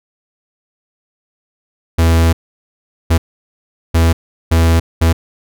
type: tone bursts at uneven times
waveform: 45% pulse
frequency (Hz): 82.5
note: E2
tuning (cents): +2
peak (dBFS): -8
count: 5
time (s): 1.98-2.33 / 3.1-3.18 / 3.94-4.13 / 4.51-4.8 / 5.01-5.13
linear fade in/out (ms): 10
effects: none